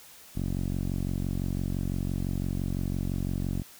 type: tone with low-pass filter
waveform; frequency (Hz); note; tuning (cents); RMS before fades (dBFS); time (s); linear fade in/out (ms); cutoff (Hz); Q
10% pulse; 45.91; F#1; -13; -30; 0.35-3.63; 20; 300; 0.75
effects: white hiss -51 dBFS RMS until 3.79 s